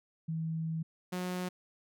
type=tone pair in turn; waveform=sine / sawtooth; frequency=161.5 / 181.28 Hz; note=E3 / F#3; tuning=-35 / -35 cents; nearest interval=major second; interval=200 cents; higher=second; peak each=-32 / -30 dBFS; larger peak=second; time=0.28-0.83 / 1.12-1.49 s; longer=first; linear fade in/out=10 ms; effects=none